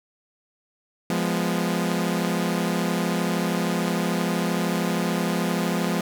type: chord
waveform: sawtooth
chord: F diminished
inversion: none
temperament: equal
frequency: 174.61 / 207.7 / 246.9 Hz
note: F3 / Ab3 / Cb4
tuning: 0 / 0 / 0 cents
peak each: -21 / -23 / -25 dBFS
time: 1.1-6.01 s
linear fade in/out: 2 ms
effects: none